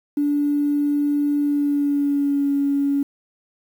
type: tone with pitch glide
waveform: triangle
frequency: 290.1 to 281.2 Hz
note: D4 to C#4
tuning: -21 to +25 cents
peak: -13 dBFS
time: 0.17-3.03 s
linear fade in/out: 5 ms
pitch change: -54 cents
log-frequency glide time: 1.41-2.53 s
effects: tanh soft clip ceiling -15 dBFS + 8-bit